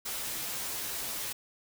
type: noise with comb filter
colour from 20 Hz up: white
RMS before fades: -36 dBFS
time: 0.05-1.33 s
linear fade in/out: 10 ms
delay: 11 ms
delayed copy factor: -0.65
effects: none